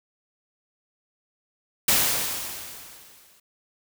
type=noise with exponential decay; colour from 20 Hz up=white; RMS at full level=-18 dBFS; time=1.88-3.4 s; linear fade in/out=5 ms; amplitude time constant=330 ms; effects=none